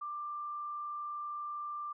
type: tone with frequency modulation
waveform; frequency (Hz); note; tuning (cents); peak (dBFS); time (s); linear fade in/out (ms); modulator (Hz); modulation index
sine; 1184; D6; +14; -37; 0.01-1.93; 10; 32.7; 0.25
effects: none